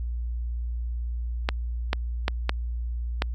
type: clicks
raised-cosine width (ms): 0.3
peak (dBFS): -7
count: 5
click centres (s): 1.489 / 1.931 / 2.281 / 2.494 / 3.221
effects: added 59 Hz sine -27 dBFS peak until 3.34 s